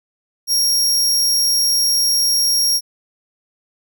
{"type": "tone", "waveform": "sawtooth", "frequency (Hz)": 5588, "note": "F8", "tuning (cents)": 0, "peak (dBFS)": -11, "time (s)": [0.47, 2.81], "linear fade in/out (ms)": 50, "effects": []}